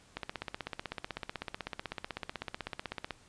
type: click train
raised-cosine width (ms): 0.3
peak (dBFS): -20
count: 48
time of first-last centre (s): 0.17-3.107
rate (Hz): 16
effects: pink hiss -61 dBFS RMS until 3.28 s + resampled to 22050 Hz